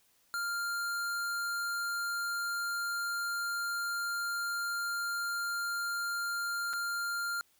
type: tone with dropouts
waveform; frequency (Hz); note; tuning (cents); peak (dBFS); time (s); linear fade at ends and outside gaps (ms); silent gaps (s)
square; 1396.9; F6; 0; -33; 0.34-7.41; 0; 6.731-6.735
effects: white hiss -69 dBFS RMS until 7.59 s